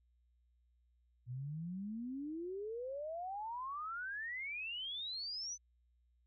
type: exponential sweep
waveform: sine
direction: up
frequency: 118.6 to 6150 Hz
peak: -40 dBFS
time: 1.26-5.58 s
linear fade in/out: 50 ms
effects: added 60 Hz sine -70 dBFS peak until 6.26 s